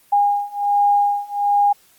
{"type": "beating tone pair", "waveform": "sine", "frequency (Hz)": [814, 815.3], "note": ["G#5", "G#5"], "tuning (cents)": [-35, -32], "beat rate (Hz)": 1.3, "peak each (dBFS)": [-18, -17], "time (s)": [0.12, 1.73], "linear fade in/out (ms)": 10, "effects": ["white hiss -54 dBFS RMS until 1.98 s", "Opus 32 kbps"]}